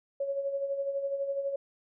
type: tone with tremolo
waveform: sine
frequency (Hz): 554.4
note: C#5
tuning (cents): 0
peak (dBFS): -27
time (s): 0.2-1.56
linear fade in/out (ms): 5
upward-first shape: sine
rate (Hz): 12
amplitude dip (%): 55
effects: none